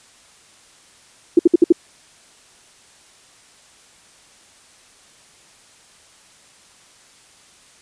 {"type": "tone bursts", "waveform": "sine", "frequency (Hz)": 341.5, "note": "F4", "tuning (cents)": -39, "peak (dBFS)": -5, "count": 5, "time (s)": [1.37, 1.724], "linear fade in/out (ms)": 5, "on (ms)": 22, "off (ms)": 61, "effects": ["white hiss -50 dBFS RMS until 7.81 s", "resampled to 22050 Hz"]}